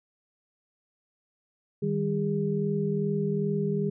sine tone cluster, 155.2 / 197.7 / 407.6 Hz, D#3 / G3 / G#4, -4 / +15 / -32 cents, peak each -29 dBFS, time 1.82-3.9 s, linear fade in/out 10 ms, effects none

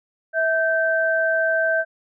sine tone pair together, 650 / 1556.3 Hz, E5 / G6, -24 / -13 cents, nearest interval octave + minor third, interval 1511 cents, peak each -20 dBFS, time 0.33-1.85 s, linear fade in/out 50 ms, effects none

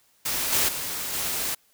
white noise with level steps, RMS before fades -27 / -22 / -31 / -28 dBFS, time 0.25-1.55 s, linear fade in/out 10 ms, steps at 0.52 / 0.68 / 1.13 s, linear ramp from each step 10 ms, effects white hiss -63 dBFS RMS until 1.73 s

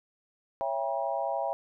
sine chord, C# diminished seventh, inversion none, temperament just, 554.4 / 665.2 / 798.3 / 957.9 Hz, C#5 / E5 / G5 / Bb5, 0 / +16 / +31 / +47 cents, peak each -34 / -32 / -33 / -36 dBFS, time 0.61-1.53 s, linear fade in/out 0 ms, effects none

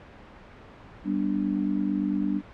sine chord, G major, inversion none, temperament just, 196 / 245 / 294 Hz, G3 / B3 / D4, 0 / -14 / +2 cents, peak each -27 / -31 / -27 dBFS, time 1.04-2.42 s, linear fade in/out 50 ms, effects pink hiss -47 dBFS RMS until 2.53 s + low-pass 2000 Hz 12 dB/octave

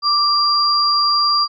sine tone pair together, 1174.7 / 4764 Hz, D6 / D8, 0 / +24 cents, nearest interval 2 octaves, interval 2424 cents, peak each -16 / -15 dBFS, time 0.02-1.48 s, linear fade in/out 50 ms, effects none

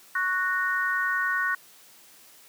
sine chord, F# major, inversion second, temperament just, 1110 / 1480 / 1850 Hz, C#6 / F#6 / A#6, +2 / 0 / -14 cents, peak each -30 / -26 / -28 dBFS, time 0.15-1.55 s, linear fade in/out 5 ms, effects white hiss -53 dBFS RMS until 2.48 s + high-pass 150 Hz 12 dB/octave

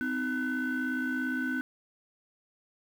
sine tone cluster, 255.8 / 313 / 1506 Hz, C4 / D#4 / F#6, -39 / +10 / +30 cents, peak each -30 / -35 / -31 dBFS, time 0.01-1.61 s, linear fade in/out 0 ms, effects tanh soft clip ceiling -24 dBFS + 9-bit

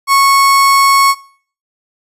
35% pulse tone, 1102 Hz, C#6, 11 cents flat, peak -5 dBFS, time 0.07-1.15 s, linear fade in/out 50 ms, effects noise-tail reverb RT60 0.5 s tail -21 dB re dry + resampled to 32000 Hz

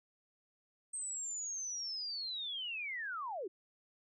sine linear sweep, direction down, 8372 to 330.4 Hz, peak -38 dBFS, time 0.93-3.48 s, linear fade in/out 10 ms, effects none

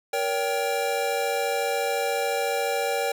square chord, G diminished, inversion first, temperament just, 470.4 / 564.5 / 784 Hz, Bb4 / Db5 / G5, +16 / +31 / 0 cents, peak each -29 dBFS, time 0.13-3.12 s, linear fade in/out 5 ms, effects none

